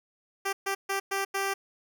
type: tone bursts at uneven times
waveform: 10% pulse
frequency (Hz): 392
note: G4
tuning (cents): 0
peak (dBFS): -19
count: 5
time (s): 0.45-0.53 / 0.66-0.75 / 0.89-1 / 1.11-1.25 / 1.34-1.54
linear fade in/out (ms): 10
effects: none